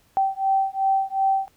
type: beating tone pair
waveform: sine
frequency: 774 / 776.7 Hz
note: G5 / G5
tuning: -22 / -16 cents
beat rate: 2.7 Hz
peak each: -22 dBFS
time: 0.17-1.48 s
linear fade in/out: 0 ms
effects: pink hiss -61 dBFS RMS until 1.56 s